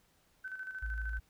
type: tone with tremolo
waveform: sine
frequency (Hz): 1526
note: G6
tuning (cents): -47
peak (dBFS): -38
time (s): 0.44-1.19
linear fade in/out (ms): 10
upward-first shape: square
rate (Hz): 13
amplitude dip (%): 55
type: tone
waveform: sine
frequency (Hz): 56.4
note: A1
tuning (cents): +44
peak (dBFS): -35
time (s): 0.82-1.2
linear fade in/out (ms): 10
effects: pink hiss -70 dBFS RMS until 1.29 s